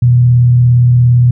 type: tone with frequency modulation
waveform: sine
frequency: 122.2 Hz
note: B2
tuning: 18 cents flat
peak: -4 dBFS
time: 0.02-1.31 s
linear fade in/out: 5 ms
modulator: 37.3 Hz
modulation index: 0.22
effects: none